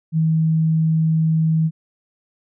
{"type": "tone", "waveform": "sine", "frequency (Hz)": 160, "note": "D#3", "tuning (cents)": 49, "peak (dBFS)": -14, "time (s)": [0.12, 1.71], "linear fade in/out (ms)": 50, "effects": []}